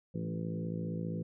harmonic tone with a mistuned harmonic, 55 Hz, A1, in tune, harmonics 2 / 3 / 4 / 5 / 6 / 7 / 8 / 9, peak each -42 / -36 / -43 / -47 / -47 / -48 / -51 / -46 dBFS, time 0.14-1.23 s, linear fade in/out 10 ms, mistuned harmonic 3, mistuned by +35 cents, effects none

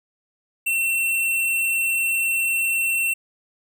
square tone, 2706 Hz, E7, 45 cents sharp, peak -20 dBFS, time 0.66-3.14 s, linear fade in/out 10 ms, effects none

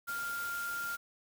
sine tone in noise, 1396.9 Hz, F6, in tune, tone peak -35 dBFS, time 0.07-0.97 s, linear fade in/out 20 ms, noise white, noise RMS -45 dBFS, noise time 0.07-0.97 s, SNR +7 dB, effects none

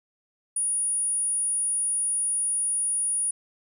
sine tone, 9660 Hz, D9, 48 cents sharp, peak -23 dBFS, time 0.56-3.31 s, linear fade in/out 5 ms, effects none

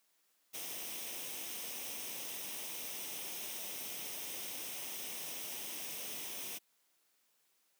white noise with comb filter, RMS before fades -43 dBFS, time 0.53-6.59 s, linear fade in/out 20 ms, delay 0.34 ms, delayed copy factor +0.55, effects white hiss -75 dBFS RMS until 7.79 s + high-pass 200 Hz 12 dB/octave

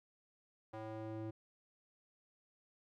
square tone with band-pass filter sweep, 110 Hz, A2, in tune, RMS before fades -45 dBFS, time 0.73-1.31 s, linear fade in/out 10 ms, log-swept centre 710 to 310 Hz, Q 1.2, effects none

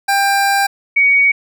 25% pulse / sine tone pair in turn, 794 / 2246 Hz, G5 / C#7, +22 / +22 cents, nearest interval octave + tritone, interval 1800 cents, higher second, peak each -8 dBFS, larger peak neither, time 0.08-0.67 / 0.96-1.32 s, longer first, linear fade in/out 10 ms, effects none

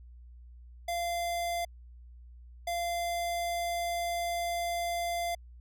square tone bursts at uneven times, 690 Hz, F5, 21 cents flat, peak -31 dBFS, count 2, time 0.88-1.65 / 2.67-5.35 s, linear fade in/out 5 ms, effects added 60 Hz sine -48 dBFS peak until 5.6 s

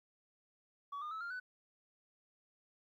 sine tone with pitch steps, 1134 / 1215.4 / 1302.6 / 1396.1 / 1496.3 Hz, C#6 / D#6 / E6 / F6 / F#6, +39 / -41 / -21 / -1 / +19 cents, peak -38 dBFS, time 0.92-1.4 s, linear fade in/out 10 ms, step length 96 ms, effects tanh soft clip ceiling -39 dBFS + 13-bit

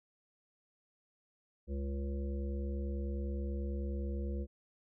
harmonic tone, 69.3 Hz, C#2, in tune, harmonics 1 / 3 / 5 / 7 / 8, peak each -35 / -43 / -46 / -48 / -53 dBFS, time 1.67-4.47 s, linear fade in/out 50 ms, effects none

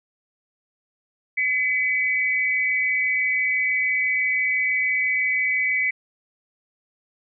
sine tone pair together, 2021 / 2267 Hz, B6 / C#7, +39 / +38 cents, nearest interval major second, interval 199 cents, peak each -22 dBFS, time 1.37-5.91 s, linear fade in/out 10 ms, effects none

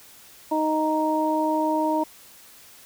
harmonic tone, 311.1 Hz, D#4, in tune, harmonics 1 / 2 / 3, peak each -24 / -26 / -24 dBFS, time 0.51-2.04 s, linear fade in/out 10 ms, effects white hiss -49 dBFS RMS until 2.85 s

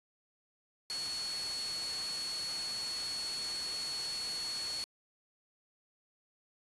sine tone in noise, 4378 Hz, C#8, 22 cents flat, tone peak -36 dBFS, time 0.9-4.84 s, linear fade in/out 0 ms, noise white, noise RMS -42 dBFS, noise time 0.9-4.84 s, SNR +3 dB, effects resampled to 24000 Hz

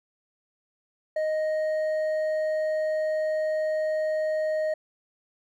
sine tone with hard clipping, 622.3 Hz, D#5, in tune, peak -25 dBFS, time 1.16-4.74 s, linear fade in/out 5 ms, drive 4 dB, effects none

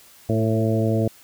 harmonic tone with a mistuned harmonic, 110.8 Hz, A2, 13 cents sharp, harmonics 1 / 2 / 3 / 4 / 5 / 6, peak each -21 / -24 / -26 / -27 / -28 / -29 dBFS, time 0.29-1.08 s, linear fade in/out 5 ms, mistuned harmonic 4, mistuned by +20 cents, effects white hiss -50 dBFS RMS until 1.23 s

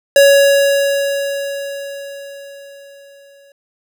square tone with exponential decay, 559 Hz, C#5, 14 cents sharp, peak -5 dBFS, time 0.16-3.52 s, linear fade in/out 2 ms, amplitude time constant 730 ms, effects none

